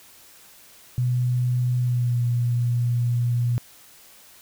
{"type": "tone with pitch glide", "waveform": "sine", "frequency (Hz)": [124.1, 120.43], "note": ["B2", "B2"], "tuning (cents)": [9, -43], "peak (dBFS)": -19, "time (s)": [0.98, 3.58], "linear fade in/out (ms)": 0, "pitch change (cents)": -52, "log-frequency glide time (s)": [1.77, 2.21], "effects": ["white hiss -50 dBFS RMS until 4.41 s"]}